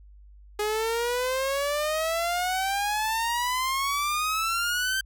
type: exponential sweep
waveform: sawtooth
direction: up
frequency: 415.3 to 1568 Hz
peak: -21 dBFS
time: 0.59-5.01 s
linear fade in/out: 5 ms
effects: added 50 Hz sine -47 dBFS peak until 5.05 s

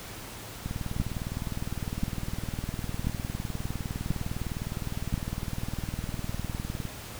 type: two click trains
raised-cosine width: 5 ms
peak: -14 / -20 dBFS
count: 5 / 123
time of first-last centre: 1-5.141 / 0.66-6.853 s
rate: 0.966 / 19.7 Hz
effects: added 109 Hz sine -49 dBFS peak until 7.19 s + pink hiss -42 dBFS RMS until 7.19 s

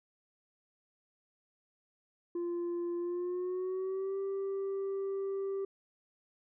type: tone with pitch glide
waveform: sine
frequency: 346.3 to 391 Hz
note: F4 to G4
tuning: -15 to -4 cents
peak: -30 dBFS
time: 2.35-5.65 s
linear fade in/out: 5 ms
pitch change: +211 cents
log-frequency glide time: 2.98-4.18 s
effects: tanh soft clip ceiling -32 dBFS

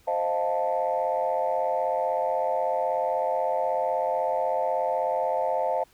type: chord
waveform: sine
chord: F dominant seventh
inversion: second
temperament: equal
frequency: 523.3 / 622.3 / 698.5 / 880 Hz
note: C5 / Eb5 / F5 / A5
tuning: 0 / 0 / 0 / 0 cents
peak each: -28 dBFS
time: 0.07-5.84 s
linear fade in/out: 10 ms
effects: tanh soft clip ceiling -15 dBFS + pink hiss -60 dBFS RMS until 5.93 s

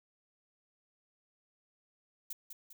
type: noise with echo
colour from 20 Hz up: violet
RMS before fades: -40 dBFS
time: 2.3-2.33 s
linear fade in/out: 5 ms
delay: 200 ms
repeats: 2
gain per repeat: -6 dB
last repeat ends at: 2.73 s
effects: none

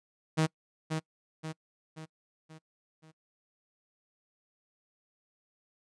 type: tone with echo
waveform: sawtooth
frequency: 158.1 Hz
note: D#3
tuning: 28 cents sharp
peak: -20 dBFS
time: 0.37-0.47 s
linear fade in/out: 20 ms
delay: 530 ms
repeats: 5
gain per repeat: -6 dB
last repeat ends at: 3.12 s
effects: noise-tail reverb RT60 0.1 s tail -26 dB re dry + resampled to 22050 Hz

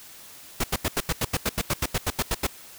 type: noise bursts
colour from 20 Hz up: pink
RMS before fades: -24 dBFS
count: 16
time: 0.6-2.469 s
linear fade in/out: 5 ms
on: 39 ms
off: 83 ms
effects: white hiss -46 dBFS RMS until 2.78 s

